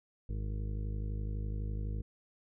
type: harmonic tone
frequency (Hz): 51.91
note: G#1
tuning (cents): 0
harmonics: 1 / 2 / 3 / 4 / 6 / 7 / 8 / 9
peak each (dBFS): -35 / -39 / -48 / -48 / -53 / -59 / -58 / -55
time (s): 0.29-2.02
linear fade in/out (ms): 5
effects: none